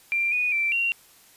sine tone with pitch steps, 2371 / 2469 / 2343 / 2755 Hz, D7 / D#7 / D7 / F7, +16 / -14 / -5 / -24 cents, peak -21 dBFS, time 0.12-0.92 s, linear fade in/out 0 ms, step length 200 ms, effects white hiss -54 dBFS RMS until 1.36 s + resampled to 32000 Hz

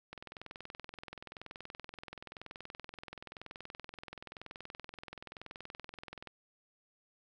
click train, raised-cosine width 0.3 ms, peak -29 dBFS, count 130, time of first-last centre 0.13-6.273 s, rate 21 Hz, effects none

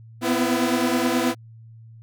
sawtooth tone cluster, 245.8 / 255.2 / 335 Hz, B3 / C4 / E4, -8 / -43 / +28 cents, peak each -20 dBFS, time 0.21-1.35 s, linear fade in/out 50 ms, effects added 113 Hz sine -42 dBFS peak until 2.02 s

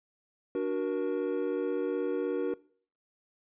triangle chord, D augmented, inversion none, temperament equal with one note detuned, 293.7 / 370 / 472.9 Hz, D4 / F#4 / A#4, 0 / 0 / +25 cents, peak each -32 / -30 / -30 dBFS, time 0.55-2.54 s, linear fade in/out 2 ms, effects noise-tail reverb RT60 0.5 s tail -22 dB re dry + resampled to 8000 Hz

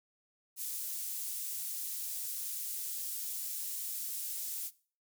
pink high-pass noise, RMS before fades -39 dBFS, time 0.56-4.71 s, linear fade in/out 50 ms, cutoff 9500 Hz, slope 12 dB/octave, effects noise-tail reverb RT60 0.4 s tail -19 dB re dry

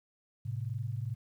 sine tone pair together, 108.51 / 130.81 Hz, A2 / C3, -24 / 0 cents, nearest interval minor third, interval 324 cents, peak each -35 / -37 dBFS, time 0.45-1.15 s, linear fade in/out 10 ms, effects 11-bit

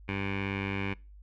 15% pulse tone with low-pass filter, 98.2 Hz, G2, 4 cents sharp, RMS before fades -33 dBFS, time 0.08-0.94 s, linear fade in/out 10 ms, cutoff 2400 Hz, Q 5.3, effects noise-tail reverb RT60 0.3 s tail -24 dB re dry + added 50 Hz sine -48 dBFS peak until 1.22 s

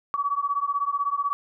sine beating tone pair, 1130 / 1146 Hz, C#6 / D6, +33 / -43 cents, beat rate 16 Hz, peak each -26 dBFS, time 0.14-1.33 s, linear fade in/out 0 ms, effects none

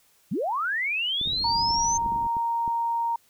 sine linear sweep, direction up, 135.8 to 6340 Hz, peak -24 dBFS, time 0.31-1.98 s, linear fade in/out 10 ms
clicks, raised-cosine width 3 ms, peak -26 dBFS, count 9, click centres 1.213 / 1.275 / 1.333 / 1.706 / 2.062 / 2.121 / 2.162 / 2.368 / 2.678 s
pink low-pass noise, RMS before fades -39 dBFS, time 1.25-2.27 s, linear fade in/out 0 ms, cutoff 250 Hz, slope 12 dB/octave
sine tone, 930 Hz, A#5, 4 cents flat, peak -23 dBFS, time 1.44-3.16 s, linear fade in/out 5 ms
effects white hiss -62 dBFS RMS until 3.29 s

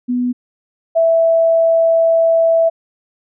sine tone pair in turn, 246.9 / 659.1 Hz, B3 / E5, 0 / 0 cents, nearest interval octave + perfect fourth, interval 1700 cents, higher second, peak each -14 / -9 dBFS, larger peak second, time 0.08-0.33 / 0.95-2.7 s, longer second, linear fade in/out 20 ms, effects none

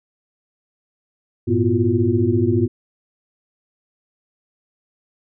sine tone cluster, 99 / 113.6 / 246.1 / 339.9 / 360.5 Hz, G2 / A#2 / B3 / F4 / F#4, +18 / -44 / -6 / -47 / -45 cents, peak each -21 dBFS, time 1.47-2.68 s, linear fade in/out 20 ms, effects none

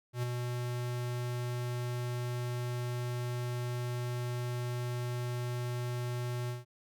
square tone with ADSR envelope, 122.3 Hz, B2, 16 cents flat, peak -30 dBFS, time 0.13-6.65 s, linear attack 100 ms, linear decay 9 ms, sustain -4 dB, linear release 160 ms, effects none

